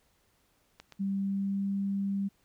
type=clicks; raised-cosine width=0.2 ms; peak=-28 / -30 dBFS; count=2; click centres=0.8 / 0.923 s
type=tone with pitch glide; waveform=sine; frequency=196 to 197.59 Hz; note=G3 to G3; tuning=0 to +14 cents; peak=-28 dBFS; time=0.99-2.29 s; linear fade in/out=20 ms; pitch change=+14 cents; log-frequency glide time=1.11-1.69 s
effects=pink hiss -70 dBFS RMS until 2.44 s